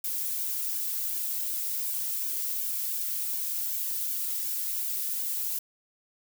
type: noise with flanger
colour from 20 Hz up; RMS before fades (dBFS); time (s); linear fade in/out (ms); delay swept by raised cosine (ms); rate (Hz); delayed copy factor
violet; -31; 0.04-5.59; 5; 1.5 to 2.6; 2.7; -0.75
effects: none